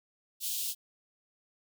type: high-pass noise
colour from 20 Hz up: white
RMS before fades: -34 dBFS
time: 0.4-0.75 s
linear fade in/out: 50 ms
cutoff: 2900 Hz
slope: 48 dB/octave
effects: none